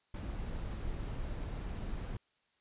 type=noise; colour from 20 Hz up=brown; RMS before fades=-39 dBFS; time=0.14-2.17 s; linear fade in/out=5 ms; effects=white hiss -75 dBFS RMS until 2.6 s + resampled to 8000 Hz